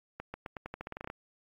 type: accelerating click train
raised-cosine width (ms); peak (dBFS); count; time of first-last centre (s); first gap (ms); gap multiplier
0.5; -24; 14; 0.2-1.101; 140; 0.87
effects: AAC 64 kbps